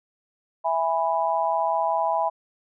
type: chord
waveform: sine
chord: E major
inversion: none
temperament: just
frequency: 659.3 / 824.1 / 988.9 Hz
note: E5 / G#5 / B5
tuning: 0 / -14 / +2 cents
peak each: -25 dBFS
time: 0.64-2.3 s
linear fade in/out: 20 ms
effects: none